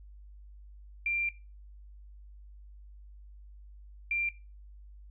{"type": "tone pair in turn", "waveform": "sine", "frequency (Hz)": [2373, 2373], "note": ["D7", "D7"], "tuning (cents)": [17, 17], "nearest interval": "unison", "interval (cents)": 0, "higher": "neither", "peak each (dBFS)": -27, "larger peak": "neither", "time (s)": [[1.06, 1.29], [4.11, 4.29]], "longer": "first", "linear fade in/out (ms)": 2, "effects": ["noise-tail reverb RT60 0.3 s tail -20 dB re dry", "added 50 Hz sine -48 dBFS peak until 5.1 s"]}